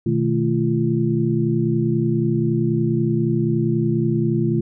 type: tone cluster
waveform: sine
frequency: 123.8 / 154.3 / 218.2 / 343.5 Hz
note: B2 / D#3 / A3 / F4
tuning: +5 / -14 / -14 / -29 cents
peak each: -22 dBFS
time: 0.06-4.61 s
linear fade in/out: 5 ms
effects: none